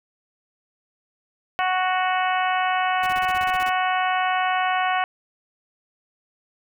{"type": "harmonic tone", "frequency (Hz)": 370, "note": "F#4", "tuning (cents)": 0, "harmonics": [2, 3, 4, 5, 6, 7, 8], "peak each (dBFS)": [-22, -26, -28, -30, -32, -33, -34], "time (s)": [1.59, 5.04], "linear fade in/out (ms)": 0}
{"type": "noise bursts", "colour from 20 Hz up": "pink", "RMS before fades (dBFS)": -37, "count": 11, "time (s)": [3.03, 3.694], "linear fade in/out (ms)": 2, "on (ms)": 34, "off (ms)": 29}
{"effects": []}